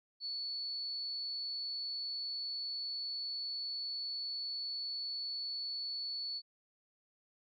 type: tone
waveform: sine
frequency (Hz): 4435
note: C#8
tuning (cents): 0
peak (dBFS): -37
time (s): 0.2-6.42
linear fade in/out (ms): 50
effects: none